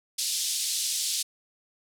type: band-pass noise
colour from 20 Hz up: pink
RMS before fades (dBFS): -29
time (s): 0.18-1.23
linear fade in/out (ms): 10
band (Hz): 3700 to 11000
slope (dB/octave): 24
effects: none